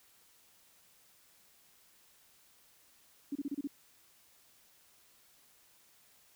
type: tone bursts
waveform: sine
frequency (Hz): 283.1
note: C#4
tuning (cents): +37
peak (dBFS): -33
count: 6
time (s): 3.32-3.674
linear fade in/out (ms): 5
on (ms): 34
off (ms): 30
effects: white hiss -65 dBFS RMS until 6.35 s